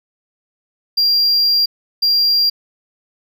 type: tone bursts at uneven times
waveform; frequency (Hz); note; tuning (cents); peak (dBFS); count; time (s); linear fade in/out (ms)
triangle; 4765; D8; +24; -10; 2; 0.97-1.66 / 2.02-2.5; 10
effects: none